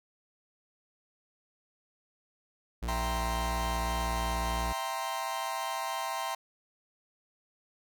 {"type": "tone", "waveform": "45% pulse", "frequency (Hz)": 58.27, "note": "A#1", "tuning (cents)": 0, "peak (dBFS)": -32, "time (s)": [2.82, 4.73], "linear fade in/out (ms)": 10}
{"type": "chord", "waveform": "40% pulse", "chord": "C dominant seventh", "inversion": "first", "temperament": "equal", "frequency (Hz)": [659.3, 784, 932.3, 1046.5], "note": ["E5", "G5", "Bb5", "C6"], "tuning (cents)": [0, 0, 0, 0], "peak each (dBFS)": [-39, -37, -37, -36], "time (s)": [2.88, 6.35], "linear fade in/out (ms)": 5}
{"effects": []}